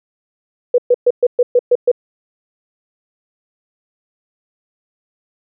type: tone bursts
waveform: sine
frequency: 490 Hz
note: B4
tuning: 14 cents flat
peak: -7 dBFS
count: 8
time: 0.74-1.916 s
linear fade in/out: 5 ms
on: 42 ms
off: 120 ms
effects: none